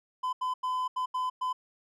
triangle tone bursts at uneven times, 1014 Hz, B5, 45 cents sharp, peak -26 dBFS, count 6, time 0.23-0.33 / 0.41-0.54 / 0.63-0.88 / 0.96-1.06 / 1.14-1.3 / 1.41-1.53 s, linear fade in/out 10 ms, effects none

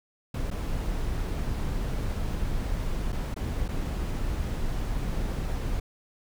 brown noise with dropouts, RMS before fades -29 dBFS, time 0.34-5.8 s, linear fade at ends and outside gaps 5 ms, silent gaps 0.504-0.511 / 3.122-3.126 / 3.343-3.362 / 3.681-3.687 s, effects none

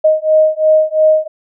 sine beating tone pair, 622.3 / 625.2 Hz, D#5 / D#5, 0 / +8 cents, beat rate 2.9 Hz, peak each -11 dBFS, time 0.04-1.28 s, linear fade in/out 10 ms, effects none

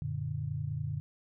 sine chord, Gb augmented, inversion none, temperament equal, 92.5 / 116.54 / 146.83 Hz, Gb2 / Bb2 / D3, 0 / 0 / 0 cents, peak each -39 / -37 / -35 dBFS, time 0.02-1 s, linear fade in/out 0 ms, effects none

